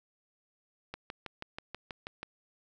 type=click train; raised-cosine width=0.3 ms; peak=-23 dBFS; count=9; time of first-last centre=0.94-2.23 s; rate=6.2 Hz; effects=none